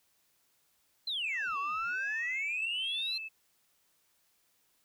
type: exponential two-way sweep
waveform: sine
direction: down then up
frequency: 4186 to 1100 to 4186 Hz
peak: -31 dBFS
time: 1.07-3.18 s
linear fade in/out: 5 ms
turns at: 1.58 s
type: tone with vibrato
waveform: sine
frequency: 2637 Hz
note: E7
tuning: in tune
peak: -38 dBFS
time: 1.23-3.29 s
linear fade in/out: 20 ms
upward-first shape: sine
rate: 0.78 Hz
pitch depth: 27 cents each way
effects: tanh soft clip ceiling -27 dBFS + white hiss -72 dBFS RMS until 4.84 s